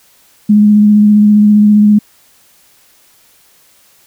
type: tone with vibrato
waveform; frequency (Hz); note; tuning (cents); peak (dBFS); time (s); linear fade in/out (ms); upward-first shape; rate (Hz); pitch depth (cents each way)
sine; 209.1; G#3; +12; -3; 0.49-1.99; 10; sine; 15; 16
effects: white hiss -48 dBFS RMS until 4.06 s